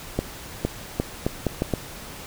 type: accelerating click train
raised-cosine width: 2 ms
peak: -8 dBFS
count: 7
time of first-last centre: 0.19-1.737 s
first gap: 460 ms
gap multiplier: 0.76
effects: pink hiss -39 dBFS RMS until 2.26 s